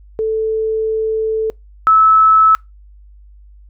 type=tone pair in turn; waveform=sine; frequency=440 / 1302.6 Hz; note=A4 / E6; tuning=0 / -21 cents; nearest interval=octave + perfect fifth; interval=1879 cents; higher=second; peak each=-14 / -6 dBFS; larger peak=second; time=0.19-1.5 / 1.87-2.55 s; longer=first; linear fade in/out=0 ms; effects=noise-tail reverb RT60 0.2 s tail -26 dB re dry + added 50 Hz sine -39 dBFS peak until 3.69 s